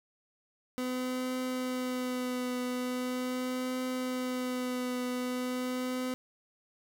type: tone with vibrato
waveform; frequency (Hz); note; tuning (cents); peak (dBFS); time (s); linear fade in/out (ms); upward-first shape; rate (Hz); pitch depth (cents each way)
30% pulse; 252.3; B3; +37; -29; 0.78-6.14; 0; triangle; 0.41; 23
effects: none